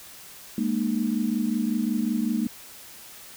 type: chord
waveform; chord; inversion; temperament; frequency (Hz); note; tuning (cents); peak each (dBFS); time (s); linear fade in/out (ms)
sine; Ab suspended second; none; equal with one note detuned; 207.7 / 233.1 / 303.8; Ab3 / Bb3 / Eb4; 0 / 0 / -41; -27 / -25 / -30; 0.58-2.47; 2
effects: white hiss -45 dBFS RMS until 3.36 s